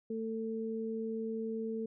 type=tone pair together; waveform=sine; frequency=223.1 / 446.2 Hz; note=A3 / A4; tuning=+24 / +24 cents; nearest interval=octave; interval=1200 cents; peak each=-37 / -37 dBFS; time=0.1-1.86 s; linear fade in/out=5 ms; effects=none